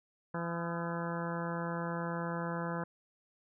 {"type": "harmonic tone with a mistuned harmonic", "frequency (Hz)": 169.2, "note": "E3", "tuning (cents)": 45, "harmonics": [1, 2, 3, 4, 5, 6, 7, 8, 9, 10], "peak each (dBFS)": [-37, -44, -41, -46, -46, -43, -48, -47, -46, -49], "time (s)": [0.34, 2.84], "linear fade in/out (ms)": 5, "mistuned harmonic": 7, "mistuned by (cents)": 76, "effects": []}